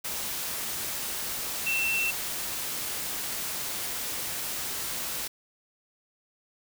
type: tone in noise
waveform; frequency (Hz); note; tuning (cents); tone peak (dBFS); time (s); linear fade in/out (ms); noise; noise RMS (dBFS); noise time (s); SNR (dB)
sine; 2691; E7; +35; -25; 1.66-2.11; 10; white; -33; 0.04-5.28; +5
effects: none